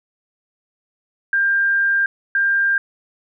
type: tone pair in turn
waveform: sine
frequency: 1595 / 1595 Hz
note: G6 / G6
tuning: +30 / +30 cents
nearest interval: unison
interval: 0 cents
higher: neither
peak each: -14 dBFS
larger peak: neither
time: 1.33-2.06 / 2.35-2.78 s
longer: first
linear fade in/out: 2 ms
effects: none

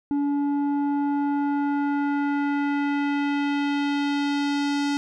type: tone with low-pass filter sweep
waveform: square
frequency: 285.6 Hz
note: D4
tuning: 48 cents flat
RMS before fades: -24 dBFS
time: 0.11-4.97 s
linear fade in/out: 0 ms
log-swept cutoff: 570 to 5700 Hz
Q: 1.3
effects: none

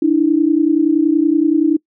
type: tone pair together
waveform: sine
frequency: 295.2 / 325.8 Hz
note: D4 / E4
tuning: +9 / -20 cents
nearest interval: major second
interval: 171 cents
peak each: -13 dBFS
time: 0.02-1.77 s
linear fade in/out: 5 ms
effects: noise-tail reverb RT60 0.1 s tail -24 dB re dry

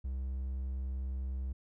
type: tone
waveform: triangle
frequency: 65.41 Hz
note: C2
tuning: in tune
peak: -32 dBFS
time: 0.04-1.53 s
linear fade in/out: 10 ms
effects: none

